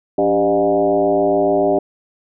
sine tone with frequency modulation, 500 Hz, B4, 21 cents sharp, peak -12 dBFS, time 0.18-1.79 s, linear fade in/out 5 ms, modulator 107 Hz, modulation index 2.1, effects none

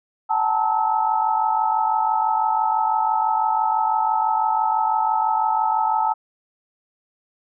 sine tone cluster, 758 / 870 / 916 / 1294 Hz, F#5 / A5 / A#5 / E6, +42 / -20 / -31 / -32 cents, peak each -26 / -19 / -26 / -26 dBFS, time 0.29-6.14 s, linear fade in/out 20 ms, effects none

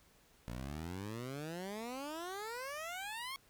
15% pulse exponential sweep, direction up, 57.1 to 1108.7 Hz, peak -35 dBFS, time 0.48-3.36 s, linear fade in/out 0 ms, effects pink hiss -67 dBFS RMS until 3.49 s

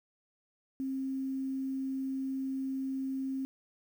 sine tone, 266.7 Hz, C4, 33 cents sharp, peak -32 dBFS, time 0.8-3.45 s, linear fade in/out 0 ms, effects 10-bit

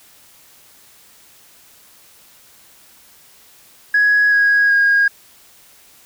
sine tone with pitch steps, 1670 / 1650.8 / 1631.9 Hz, G#6 / G#6 / G#6, +9 / -11 / -31 cents, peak -9 dBFS, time 3.94-5.08 s, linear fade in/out 5 ms, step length 380 ms, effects tanh soft clip ceiling -7 dBFS + white hiss -48 dBFS RMS until 6.05 s

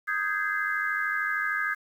sine chord, Ab major seventh, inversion second, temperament equal with one note detuned, 1244.5 / 1568 / 1661.2 / 2065 Hz, Eb6 / G6 / Ab6 / C7, 0 / 0 / 0 / -23 cents, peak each -32 / -31 / -29 / -34 dBFS, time 0.07-1.75 s, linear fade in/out 20 ms, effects 9-bit

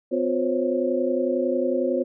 sine tone cluster, 254.7 / 356.3 / 519 / 550 Hz, C4 / F4 / C5 / C#5, -46 / +35 / -14 / -14 cents, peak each -26 dBFS, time 0.11-2.04 s, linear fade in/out 20 ms, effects none

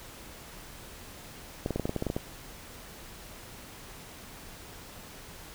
clicks, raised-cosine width 2 ms, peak -16 dBFS, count 11, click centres 1.661 / 1.707 / 1.76 / 1.797 / 1.855 / 1.894 / 1.963 / 2.024 / 2.067 / 2.101 / 2.165 s, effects pink hiss -47 dBFS RMS until 5.54 s

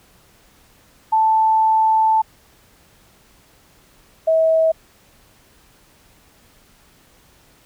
sine tone pair in turn, 880 / 644.8 Hz, A5 / E5, 0 / -38 cents, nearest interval perfect fourth, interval 538 cents, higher first, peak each -12 dBFS, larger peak neither, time 1.12-2.22 / 4.27-4.72 s, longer first, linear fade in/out 10 ms, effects pink hiss -53 dBFS RMS until 7.65 s

